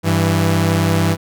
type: tone pair together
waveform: sawtooth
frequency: 98 / 164.81 Hz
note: G2 / E3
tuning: 0 / 0 cents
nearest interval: major sixth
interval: 900 cents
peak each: -12 dBFS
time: 0.03-1.17 s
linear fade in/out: 50 ms
effects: none